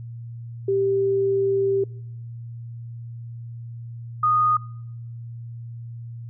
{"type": "tone pair in turn", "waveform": "sine", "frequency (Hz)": [392, 1235.2], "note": ["G4", "D#6"], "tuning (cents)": [0, -13], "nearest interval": "octave + minor sixth", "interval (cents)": 1987, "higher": "second", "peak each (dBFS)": [-18, -16], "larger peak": "second", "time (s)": [[0.68, 1.84], [4.23, 4.57]], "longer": "first", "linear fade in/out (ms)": 5, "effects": ["noise-tail reverb RT60 0.8 s tail -25 dB re dry", "added 117 Hz sine -33 dBFS peak until 6.29 s"]}